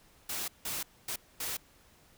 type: noise bursts at uneven times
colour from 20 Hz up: white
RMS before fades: -36 dBFS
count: 4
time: 0.29-0.48 / 0.65-0.83 / 1.08-1.16 / 1.4-1.57 s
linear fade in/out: 5 ms
effects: pink hiss -62 dBFS RMS until 2.17 s